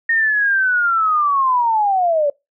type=linear sweep; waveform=sine; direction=down; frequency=1851 to 560 Hz; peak=-13 dBFS; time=0.09-2.3 s; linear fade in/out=5 ms; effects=noise-tail reverb RT60 0.2 s tail -23 dB re dry

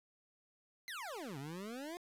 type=exponential two-way sweep; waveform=25% pulse; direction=down then up; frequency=2124 to 130.81 to 361.3 Hz; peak=-39 dBFS; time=0.88-1.97 s; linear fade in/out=0 ms; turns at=1.38 s; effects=resampled to 32000 Hz + 11-bit

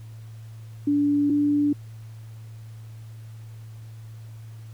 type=tone pair in turn; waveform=sine; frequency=289 / 291.3 Hz; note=D4 / D4; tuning=-28 / -14 cents; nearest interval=unison; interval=14 cents; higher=second; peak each=-18 dBFS; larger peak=neither; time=0.87-1.3 / 1.3-1.73 s; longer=neither; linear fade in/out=5 ms; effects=added 111 Hz sine -38 dBFS peak until 4.73 s + pink hiss -57 dBFS RMS until 4.73 s

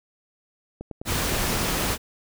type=click train; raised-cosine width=2 ms; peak=-21 dBFS; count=10; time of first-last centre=0.81-1.733 s; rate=9.75 Hz
type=noise; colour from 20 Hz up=pink; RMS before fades=-25 dBFS; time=1.05-1.98 s; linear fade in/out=50 ms
effects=none

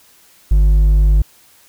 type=tone with hard clipping; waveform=sine; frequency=50.5 Hz; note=G#1; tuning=48 cents flat; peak=-9 dBFS; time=0.51-1.22 s; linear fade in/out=5 ms; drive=4 dB; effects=white hiss -49 dBFS RMS until 1.68 s

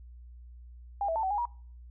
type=tone with pitch steps; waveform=sine; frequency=805 / 655 / 888 / 761 / 824 / 955 Hz; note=G5 / E5 / A5 / F#5 / G#5 / A#5; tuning=+46 / -11 / +16 / +48 / -14 / +42 cents; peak=-27 dBFS; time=1.01-1.454 s; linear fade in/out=2 ms; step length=74 ms; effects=noise-tail reverb RT60 0.5 s tail -24 dB re dry + added 60 Hz sine -46 dBFS peak until 1.9 s

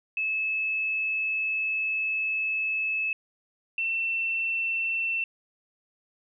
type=tone pair in turn; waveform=sine; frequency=2600 / 2689 Hz; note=E7 / E7; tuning=-24 / +34 cents; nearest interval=minor second; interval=58 cents; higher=second; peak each=-25 dBFS; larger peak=neither; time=0.17-3.13 / 3.78-5.24 s; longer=first; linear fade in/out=2 ms; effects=none

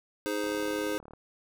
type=chord; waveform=square; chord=Ab major; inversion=second; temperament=just; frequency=311.5 / 415.3 / 519.1 Hz; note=Eb4 / Ab4 / C5; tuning=+2 / 0 / -14 cents; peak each=-34 / -35 / -35 dBFS; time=0.26-0.98 s; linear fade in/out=0 ms
type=click train; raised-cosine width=1 ms; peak=-33 dBFS; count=27; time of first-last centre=0.44-1.135 s; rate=37.4 Hz
effects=none

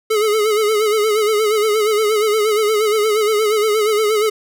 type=tone with vibrato; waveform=square; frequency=427.5 Hz; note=A4; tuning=50 cents flat; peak=-14 dBFS; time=0.1-4.3 s; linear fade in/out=10 ms; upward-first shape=sine; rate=8.5 Hz; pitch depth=65 cents each way; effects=none

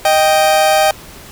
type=tone pair together; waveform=40% pulse; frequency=622.3 / 784 Hz; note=D#5 / G5; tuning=0 / 0 cents; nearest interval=major third; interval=400 cents; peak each=-11 dBFS; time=0.05-0.91 s; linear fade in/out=2 ms; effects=pink hiss -36 dBFS RMS until 1.31 s

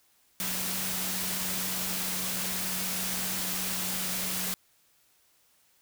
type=tone in noise; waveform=sine; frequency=185.1 Hz; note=F#3; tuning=1 cent sharp; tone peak=-40 dBFS; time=0.4-4.54 s; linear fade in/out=0 ms; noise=white; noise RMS=-32 dBFS; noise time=0.4-4.54 s; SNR=-11 dB; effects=white hiss -66 dBFS RMS until 5.81 s

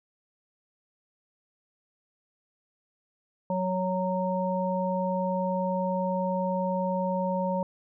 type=harmonic tone; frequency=185 Hz; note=F#3; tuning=in tune; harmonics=1 / 3 / 5; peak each=-29 / -29 / -31 dBFS; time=3.5-7.63 s; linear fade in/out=2 ms; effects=none

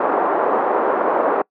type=band-pass noise; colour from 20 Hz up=pink; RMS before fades=-18 dBFS; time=0-1.42 s; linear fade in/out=5 ms; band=360 to 1200 Hz; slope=24 dB/octave; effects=noise-tail reverb RT60 0.1 s tail -25 dB re dry

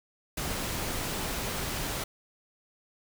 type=noise; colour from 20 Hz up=pink; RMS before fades=-33 dBFS; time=0.37-2.04 s; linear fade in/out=5 ms; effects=none

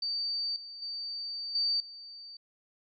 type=tone with level steps; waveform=sine; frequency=4611 Hz; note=D8; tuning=33 cents flat; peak=-30 / -42 / -35 / -26 / -44 dBFS; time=0.02-2.37 s; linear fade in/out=5 ms; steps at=0.56 / 0.82 / 1.55 / 1.8 s; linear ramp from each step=2 ms; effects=none

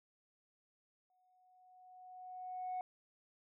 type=tone with exponential growth; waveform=sine; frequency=736 Hz; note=F#5; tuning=9 cents flat; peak=-35 dBFS; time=1.1-2.81 s; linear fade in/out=1 ms; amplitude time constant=370 ms; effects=tanh soft clip ceiling -35 dBFS

